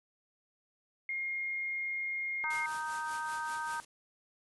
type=tone; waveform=sine; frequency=2134 Hz; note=C7; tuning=34 cents sharp; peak=-33 dBFS; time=1.09-2.66 s; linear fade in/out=2 ms
type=chord; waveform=sine; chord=Eb major; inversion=second; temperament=just; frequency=933.4 / 1244.5 / 1555.6 Hz; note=Bb5 / Eb6 / G6; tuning=+2 / 0 / -14 cents; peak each=-37 / -41 / -39 dBFS; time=2.44-3.8 s; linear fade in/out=0 ms
type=noise with tremolo; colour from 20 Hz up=white; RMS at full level=-45 dBFS; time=2.5-3.85 s; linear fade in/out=5 ms; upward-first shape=sine; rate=5.1 Hz; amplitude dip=60%
effects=resampled to 24000 Hz